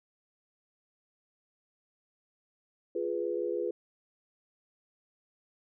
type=chord; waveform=sine; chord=F diminished; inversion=none; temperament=equal; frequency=349.2 / 415.3 / 493.9 Hz; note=F4 / Ab4 / Cb5; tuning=0 / 0 / 0 cents; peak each=-34 dBFS; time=2.95-3.71 s; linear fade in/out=5 ms; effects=none